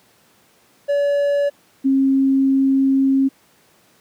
triangle / sine tone pair in turn, 571 / 269.5 Hz, D5 / C#4, -49 / -49 cents, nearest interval octave + minor second, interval 1300 cents, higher first, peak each -13 / -12 dBFS, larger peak second, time 0.88-1.5 / 1.84-3.29 s, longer second, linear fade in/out 20 ms, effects pink hiss -55 dBFS RMS until 4 s + high-pass 150 Hz 12 dB/octave

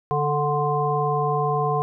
harmonic tone with a mistuned harmonic, 146.83 Hz, D3, in tune, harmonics 1 / 3 / 5 / 7, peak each -25 / -25 / -25 / -25 dBFS, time 0.11-1.82 s, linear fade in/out 0 ms, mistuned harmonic 7, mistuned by +27 cents, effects none

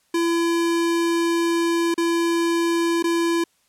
square tone with dropouts, 337.2 Hz, E4, 39 cents sharp, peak -19 dBFS, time 0.14-3.44 s, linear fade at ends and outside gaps 5 ms, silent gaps 1.942-1.978 / 3.026-3.04 s, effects white hiss -64 dBFS RMS until 3.68 s + low-pass 11000 Hz 12 dB/octave

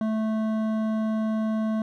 sine tone with hard clipping, 218.8 Hz, A3, 9 cents flat, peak -25 dBFS, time 0.01-1.82 s, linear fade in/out 2 ms, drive 11 dB, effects none

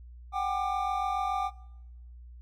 triangle tone cluster, 750 / 797 / 1194 Hz, F#5 / G5 / D6, +23 / +28 / +28 cents, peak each -30 dBFS, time 0.32-1.51 s, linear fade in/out 50 ms, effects noise-tail reverb RT60 0.9 s tail -22 dB re dry + added 60 Hz sine -45 dBFS peak until 2.41 s

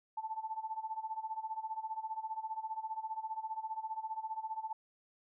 sine tone with tremolo, 880 Hz, A5, in tune, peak -34 dBFS, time 0.17-4.73 s, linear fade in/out 5 ms, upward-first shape sine, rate 15 Hz, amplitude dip 85%, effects none

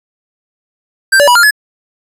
square tone with pitch steps, 1571 / 576 / 975 / 1402 / 1703 Hz, G6 / D5 / B5 / F6 / G#6, +3 / -34 / -23 / +6 / +43 cents, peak -5 dBFS, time 1.12-1.51 s, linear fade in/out 10 ms, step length 78 ms, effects resampled to 32000 Hz

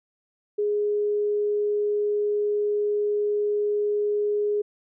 sine tone, 415.3 Hz, G#4, in tune, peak -21 dBFS, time 0.58-4.62 s, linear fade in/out 10 ms, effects none

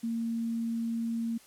sine tone, 229.9 Hz, A#3, 24 cents flat, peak -29 dBFS, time 0.03-1.38 s, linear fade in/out 10 ms, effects white hiss -57 dBFS RMS until 1.46 s + low-pass 12000 Hz 12 dB/octave

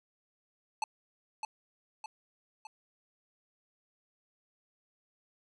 square tone with echo, 869 Hz, A5, 22 cents flat, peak -30 dBFS, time 0.82-0.84 s, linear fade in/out 2 ms, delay 610 ms, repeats 3, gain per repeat -5 dB, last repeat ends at 2.67 s, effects resampled to 22050 Hz

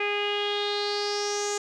sawtooth tone with low-pass filter sweep, 410.7 Hz, G#4, 19 cents flat, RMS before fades -28 dBFS, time 0-1.58 s, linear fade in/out 5 ms, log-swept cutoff 2400 to 7000 Hz, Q 5.8, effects none

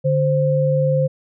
sine tone pair together, 146.76 / 523 Hz, D3 / C5, -1 / -1 cents, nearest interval octave + minor seventh, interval 2200 cents, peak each -17 dBFS, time 0.04-1.08 s, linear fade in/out 20 ms, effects none

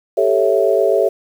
sine chord, A dominant seventh, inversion third, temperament equal, 392 / 440 / 554.4 / 659.3 Hz, G4 / A4 / C#5 / E5, 0 / 0 / 0 / 0 cents, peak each -17 dBFS, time 0.17-1.09 s, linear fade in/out 10 ms, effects 7-bit

